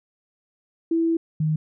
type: tone pair in turn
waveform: sine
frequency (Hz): 330 / 155.47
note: E4 / D#3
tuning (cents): +2 / -1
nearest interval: octave + minor second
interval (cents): 1303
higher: first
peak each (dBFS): -18 / -19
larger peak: first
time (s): 0.91-1.17 / 1.4-1.56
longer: first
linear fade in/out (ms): 5
effects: none